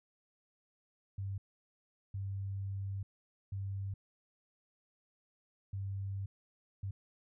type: tone bursts at uneven times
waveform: sine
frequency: 98 Hz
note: G2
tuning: in tune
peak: -36 dBFS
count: 5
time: 1.18-1.38 / 2.14-3.03 / 3.52-3.94 / 5.73-6.26 / 6.83-6.91 s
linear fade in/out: 5 ms
effects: none